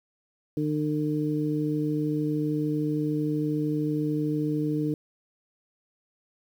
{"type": "harmonic tone", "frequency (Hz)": 151.1, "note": "D3", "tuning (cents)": 50, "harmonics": [1, 2, 3], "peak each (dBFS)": [-29, -26, -33], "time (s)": [0.57, 4.94], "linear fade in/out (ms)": 2, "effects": ["9-bit"]}